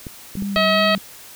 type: clicks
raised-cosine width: 3 ms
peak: -18 dBFS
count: 4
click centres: 0.068 / 0.354 / 0.423 / 0.565 s
type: tone with vibrato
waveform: sine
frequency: 196 Hz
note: G3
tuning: in tune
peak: -22 dBFS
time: 0.37-0.98 s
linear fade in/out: 2 ms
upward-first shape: sine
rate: 2.6 Hz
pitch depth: 35 cents each way
type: harmonic tone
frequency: 640 Hz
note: D#5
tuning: 49 cents sharp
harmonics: 1 / 2 / 3 / 4 / 5 / 6 / 7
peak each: -18 / -21 / -23 / -24 / -25 / -26 / -26 dBFS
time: 0.56-0.95 s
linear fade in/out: 0 ms
effects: white hiss -41 dBFS RMS until 1.35 s